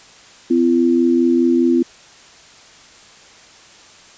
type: tone pair together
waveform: sine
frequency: 255 / 339.9 Hz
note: C4 / F4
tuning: -44 / -47 cents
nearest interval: perfect fourth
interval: 497 cents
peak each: -14 dBFS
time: 0.5-1.83 s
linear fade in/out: 10 ms
effects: white hiss -44 dBFS RMS until 4.17 s + resampled to 16000 Hz